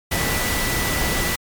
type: tone in noise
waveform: sine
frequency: 1973 Hz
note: B6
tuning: 2 cents flat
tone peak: -27 dBFS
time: 0.11-1.36 s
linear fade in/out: 10 ms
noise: pink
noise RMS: -22 dBFS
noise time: 0.11-1.36 s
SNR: -8 dB
effects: MP3 96 kbps